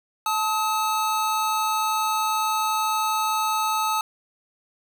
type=tone pair together; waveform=square; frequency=875 / 1273.3 Hz; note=A5 / D#6; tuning=-10 / +40 cents; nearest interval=tritone; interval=650 cents; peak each=-25 dBFS; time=0.26-4.01 s; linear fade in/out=2 ms; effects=none